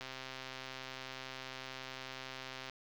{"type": "click train", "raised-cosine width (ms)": 0.2, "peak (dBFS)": -26, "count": 353, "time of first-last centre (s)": [0.01, 2.697], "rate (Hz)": 131, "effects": ["low-pass 5000 Hz 12 dB/octave", "9-bit"]}